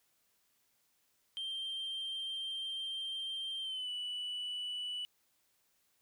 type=tone with pitch glide; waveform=sine; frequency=3157 to 2963 Hz; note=G7 to F#7; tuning=+12 to +2 cents; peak=-35 dBFS; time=1.37-5.05 s; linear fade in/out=0 ms; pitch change=-110 cents; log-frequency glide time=3.61-3.9 s; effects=tanh soft clip ceiling -35 dBFS + white hiss -75 dBFS RMS until 6.01 s